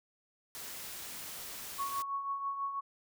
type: noise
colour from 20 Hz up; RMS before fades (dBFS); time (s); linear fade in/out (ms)
white; -44; 0.55-2.02; 0
type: tone with tremolo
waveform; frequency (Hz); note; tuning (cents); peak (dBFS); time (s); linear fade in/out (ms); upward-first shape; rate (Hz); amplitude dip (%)
sine; 1108.7; C#6; 0; -31; 1.78-2.81; 20; triangle; 6.1; 60
effects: none